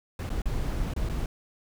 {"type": "noise with dropouts", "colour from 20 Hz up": "brown", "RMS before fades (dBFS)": -29, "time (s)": [0.19, 1.26], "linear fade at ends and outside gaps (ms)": 2, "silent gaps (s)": [[0.293, 0.301], [0.419, 0.456], [0.937, 0.963], [1.09, 1.096]], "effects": []}